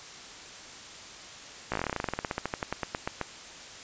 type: slowing click train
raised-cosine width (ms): 0.5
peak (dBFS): -14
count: 27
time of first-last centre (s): 1.72-3.213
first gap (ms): 16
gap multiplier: 1.09
effects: white hiss -45 dBFS RMS until 3.83 s + resampled to 16000 Hz